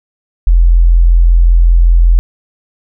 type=tone; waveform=sine; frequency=42.64 Hz; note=F1; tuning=41 cents flat; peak=-3 dBFS; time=0.47-2.19 s; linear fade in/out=0 ms; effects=none